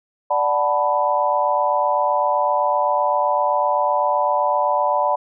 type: chord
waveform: sine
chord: B minor seventh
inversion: first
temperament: equal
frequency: 587.3 / 740 / 880 / 987.8 Hz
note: D5 / F#5 / A5 / B5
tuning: 0 / 0 / 0 / 0 cents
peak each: -21 / -23 / -22 / -20 dBFS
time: 0.3-5.16 s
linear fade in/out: 10 ms
effects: none